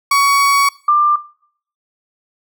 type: tone pair in turn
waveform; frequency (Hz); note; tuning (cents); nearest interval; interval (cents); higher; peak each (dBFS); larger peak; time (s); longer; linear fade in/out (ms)
35% pulse / sine; 1123 / 1189.8; C#6 / D6; +22 / +22; minor second; 100; second; -8; neither; 0.11-0.69 / 0.88-1.16; first; 5
effects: noise-tail reverb RT60 0.6 s tail -22 dB re dry